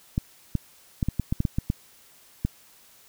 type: clicks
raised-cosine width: 5 ms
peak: -11 dBFS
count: 11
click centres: 0.179 / 0.553 / 1.028 / 1.086 / 1.197 / 1.325 / 1.404 / 1.452 / 1.585 / 1.701 / 2.45 s
effects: white hiss -55 dBFS RMS until 3.08 s